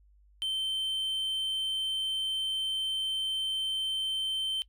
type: tone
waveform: triangle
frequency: 3102 Hz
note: G7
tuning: 19 cents flat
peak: -27 dBFS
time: 0.42-4.62 s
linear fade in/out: 0 ms
effects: noise-tail reverb RT60 0.1 s tail -21 dB re dry + added 50 Hz sine -58 dBFS peak until 4.68 s